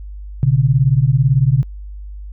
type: beating tone pair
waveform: sine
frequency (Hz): 124.8 / 142.8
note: B2 / D3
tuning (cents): +19 / -48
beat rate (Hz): 18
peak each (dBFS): -13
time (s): 0.43-1.63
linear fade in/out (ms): 0
effects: added 50 Hz sine -28 dBFS peak until 2.32 s